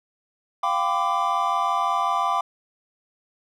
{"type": "chord", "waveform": "triangle", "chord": "G dominant seventh", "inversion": "third", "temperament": "equal with one note detuned", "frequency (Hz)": [698.5, 784, 1007.4, 1174.7], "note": ["F5", "G5", "B5", "D6"], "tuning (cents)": [0, 0, 34, 0], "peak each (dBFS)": [-26, -25, -24, -22], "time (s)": [0.63, 2.41], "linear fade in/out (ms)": 5, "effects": []}